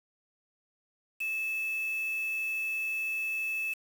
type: tone with quantisation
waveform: sine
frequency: 2617 Hz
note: E7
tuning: 13 cents flat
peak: -30 dBFS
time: 1.2-3.74 s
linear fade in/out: 10 ms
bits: 7
effects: none